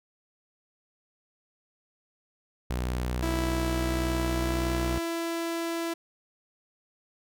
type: tone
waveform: sawtooth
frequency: 61.74 Hz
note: B1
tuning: in tune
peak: -24 dBFS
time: 2.7-4.99 s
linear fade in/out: 5 ms
type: tone with pitch glide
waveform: sawtooth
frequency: 329.6 to 334.2 Hz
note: E4 to E4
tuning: 0 to +24 cents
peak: -25 dBFS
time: 3.22-5.94 s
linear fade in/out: 10 ms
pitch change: +24 cents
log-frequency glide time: 4.09-4.73 s
effects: none